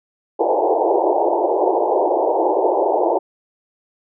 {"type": "band-pass noise", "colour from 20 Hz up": "pink", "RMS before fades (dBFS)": -17, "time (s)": [0.39, 3.19], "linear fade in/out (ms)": 10, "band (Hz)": [330, 930], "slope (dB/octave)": 96, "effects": []}